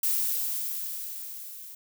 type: noise with level ramp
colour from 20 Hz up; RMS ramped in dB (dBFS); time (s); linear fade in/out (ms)
violet; -25 to -44; 0.03-1.75; 5
effects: none